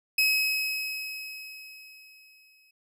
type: tone with exponential decay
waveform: 30% pulse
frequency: 2557 Hz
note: D#7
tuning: 47 cents sharp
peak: -17 dBFS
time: 0.18-2.71 s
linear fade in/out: 5 ms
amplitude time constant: 550 ms
effects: none